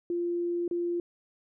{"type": "tone with dropouts", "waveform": "sine", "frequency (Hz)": 346.6, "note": "F4", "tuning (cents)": -13, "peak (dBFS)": -27, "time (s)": [0.1, 1], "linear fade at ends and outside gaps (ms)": 2, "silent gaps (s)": [0.679, 0.711], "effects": []}